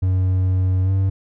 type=tone with pitch glide; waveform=triangle; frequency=93 to 96.17 Hz; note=F#2 to G2; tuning=+9 to -33 cents; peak=-13 dBFS; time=0.02-1.1 s; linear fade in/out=10 ms; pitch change=+58 cents; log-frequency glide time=0.83-0.91 s; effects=none